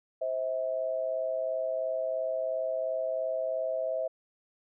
sine tone pair together, 523.3 / 646.2 Hz, C5 / E5, 0 / -35 cents, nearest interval major third, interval 365 cents, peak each -33 / -30 dBFS, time 0.21-4.08 s, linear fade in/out 10 ms, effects none

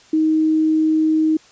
sine tone, 314.2 Hz, D#4, 17 cents sharp, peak -13 dBFS, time 0.13-1.37 s, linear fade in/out 5 ms, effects white hiss -49 dBFS RMS until 1.51 s + resampled to 16000 Hz

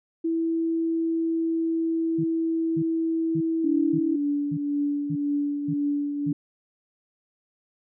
sine tone with pitch glide, 328.8 to 325.8 Hz, E4 to E4, -4 to -20 cents, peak -22 dBFS, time 0.24-4.16 s, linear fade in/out 10 ms, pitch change -16 cents, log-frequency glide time 0.77-3.83 s
sine tone bursts, 158.5 Hz, D#3, 32 cents sharp, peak -26 dBFS, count 8, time 2.18-6.324 s, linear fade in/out 10 ms, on 63 ms, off 520 ms
sine tone with tremolo, 288.6 Hz, D4, 30 cents flat, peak -21 dBFS, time 3.64-6.33 s, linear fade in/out 5 ms, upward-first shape triangle, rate 1.9 Hz, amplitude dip 50%
effects none

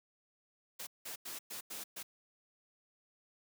white noise bursts at uneven times, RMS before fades -44 dBFS, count 6, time 0.79-0.87 / 1.05-1.16 / 1.25-1.39 / 1.5-1.61 / 1.7-1.84 / 1.96-2.03 s, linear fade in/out 10 ms, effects high-pass 150 Hz 12 dB/octave

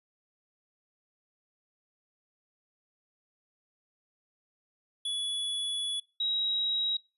square / sine tone pair in turn, 3403 / 3834 Hz, G#7 / A#7, +41 / +48 cents, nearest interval major second, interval 207 cents, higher second, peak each -31 / -27 dBFS, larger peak second, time 5.05-6 / 6.2-6.97 s, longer first, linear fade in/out 5 ms, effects noise-tail reverb RT60 0.3 s tail -24 dB re dry + resampled to 32000 Hz

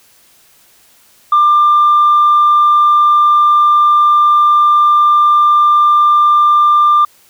sine tone, 1192 Hz, D6, 25 cents sharp, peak -4 dBFS, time 1.32-7.05 s, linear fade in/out 5 ms, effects tanh soft clip ceiling -3 dBFS + white hiss -48 dBFS RMS until 7.29 s

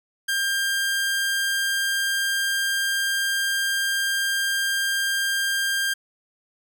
sawtooth tone, 1597 Hz, G6, 32 cents sharp, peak -18 dBFS, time 0.28-5.94 s, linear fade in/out 10 ms, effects none

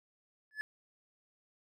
triangle tone with exponential growth, 1721 Hz, A6, 39 cents flat, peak -29 dBFS, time 0.51-0.61 s, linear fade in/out 0 ms, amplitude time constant 21 ms, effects none

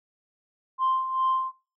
sine tone with tremolo, 1046.5 Hz, C6, in tune, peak -19 dBFS, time 0.78-1.52 s, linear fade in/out 50 ms, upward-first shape sine, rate 2.5 Hz, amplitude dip 65%, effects noise-tail reverb RT60 0.4 s tail -22 dB re dry + tanh soft clip ceiling -17 dBFS

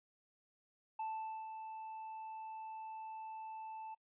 triangle tone with ADSR envelope, 880 Hz, A5, in tune, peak -36 dBFS, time 0.99-3.95 s, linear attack 6 ms, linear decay 470 ms, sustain -7 dB, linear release 14 ms, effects noise-tail reverb RT60 0.1 s tail -24 dB re dry + resampled to 8000 Hz

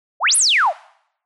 sine exponential two-way sweep, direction up then down, 556 to 11175 to 556 Hz, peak -12 dBFS, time 0.2-0.73 s, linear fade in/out 50 ms, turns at 0.36 s, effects noise-tail reverb RT60 0.7 s tail -21 dB re dry

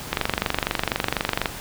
click train, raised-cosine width 0.3 ms, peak -4 dBFS, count 33, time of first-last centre 0.13-1.458 s, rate 24.1 Hz, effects pink hiss -35 dBFS RMS until 1.6 s

